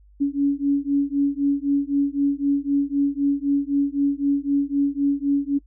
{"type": "beating tone pair", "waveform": "sine", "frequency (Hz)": [280, 283.9], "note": ["C#4", "C#4"], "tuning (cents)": [18, 41], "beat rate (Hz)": 3.9, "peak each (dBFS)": -21, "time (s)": [0.2, 5.59], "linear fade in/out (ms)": 20, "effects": ["noise-tail reverb RT60 0.1 s tail -22 dB re dry", "added 50 Hz sine -49 dBFS peak until 5.66 s"]}